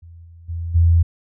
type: tone with level steps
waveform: sine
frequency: 84.2 Hz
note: E2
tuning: 37 cents sharp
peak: -38 / -40 / -23 / -10 dBFS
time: 0.02-1.03 s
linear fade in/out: 10 ms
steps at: 0.24 / 0.48 / 0.74 s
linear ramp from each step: 20 ms
effects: none